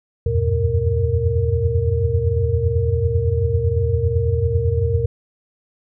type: tone cluster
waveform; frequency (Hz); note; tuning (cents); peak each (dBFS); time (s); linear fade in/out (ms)
sine; 78.4 / 88.4 / 96.3 / 119.1 / 463.5; D#2 / F2 / G2 / A#2 / A#4; +14 / +22 / -30 / +38 / -10; -22; 0.26-5.06; 5
effects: none